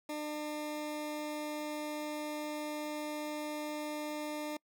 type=tone; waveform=20% pulse; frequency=300.8 Hz; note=D4; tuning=42 cents sharp; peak=-32 dBFS; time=0.09-4.57 s; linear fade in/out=5 ms; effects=noise-tail reverb RT60 0.1 s tail -26 dB re dry